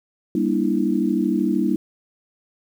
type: chord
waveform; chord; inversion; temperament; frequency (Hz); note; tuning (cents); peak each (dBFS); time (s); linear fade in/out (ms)
sine; E half-diminished seventh; first; just; 197.78 / 237.3 / 296.7 / 329.6; G3 / Bb3 / D4 / E4; +16 / +31 / +18 / 0; -23; 0.35-1.76; 2
effects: 8-bit